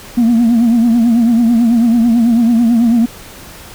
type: tone with vibrato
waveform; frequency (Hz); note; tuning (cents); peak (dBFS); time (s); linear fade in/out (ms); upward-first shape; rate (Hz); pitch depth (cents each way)
sine; 233.1; A#3; 0; -5; 0.17-3.06; 10; triangle; 9.1; 91
effects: tanh soft clip ceiling -5 dBFS + pink hiss -34 dBFS RMS until 3.74 s